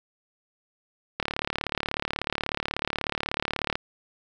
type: click train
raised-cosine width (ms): 0.3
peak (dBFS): -10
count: 94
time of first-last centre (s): 1.2-3.755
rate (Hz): 36.4
effects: none